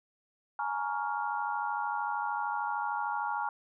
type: chord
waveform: sine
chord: Bb minor seventh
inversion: third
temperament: just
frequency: 839.1 / 932.3 / 1118.8 / 1398.5 Hz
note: Ab5 / Bb5 / Db6 / F6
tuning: +18 / 0 / +16 / +2 cents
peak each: -34 / -35 / -39 / -37 dBFS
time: 0.59-3.49 s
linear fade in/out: 2 ms
effects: none